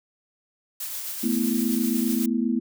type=noise with tremolo; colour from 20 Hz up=blue; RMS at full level=-31 dBFS; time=0.8-2.26 s; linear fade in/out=5 ms; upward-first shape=triangle; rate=7.8 Hz; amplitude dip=35%
type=chord; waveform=sine; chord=A suspended second; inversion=none; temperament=just; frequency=220 / 247.5 / 330 Hz; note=A3 / B3 / E4; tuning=0 / +4 / +2 cents; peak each=-25 / -24 / -29 dBFS; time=1.23-2.6 s; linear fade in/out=10 ms
effects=none